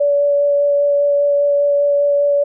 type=tone with vibrato; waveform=sine; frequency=573 Hz; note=D5; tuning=43 cents flat; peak=-11 dBFS; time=0-2.44 s; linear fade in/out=10 ms; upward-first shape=sine; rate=5 Hz; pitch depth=9 cents each way; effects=none